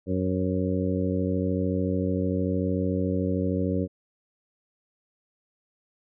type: harmonic tone with a mistuned harmonic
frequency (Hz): 93.4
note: F#2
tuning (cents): +17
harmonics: 1 / 2 / 3 / 4 / 5 / 6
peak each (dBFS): -29 / -28 / -29 / -34 / -32 / -34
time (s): 0.06-3.88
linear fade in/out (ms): 50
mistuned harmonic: 6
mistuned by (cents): -39
effects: none